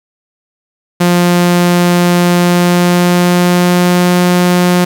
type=tone with pitch glide; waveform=sawtooth; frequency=175.8 to 178.25 Hz; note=F3 to F3; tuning=+12 to +36 cents; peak=-3 dBFS; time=1-4.85 s; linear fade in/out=10 ms; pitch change=+24 cents; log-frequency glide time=2.39-4.15 s; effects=7-bit